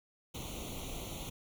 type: noise with comb filter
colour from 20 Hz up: pink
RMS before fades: -42 dBFS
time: 0.34-1.3 s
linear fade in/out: 10 ms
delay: 0.3 ms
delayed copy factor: +0.95
effects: none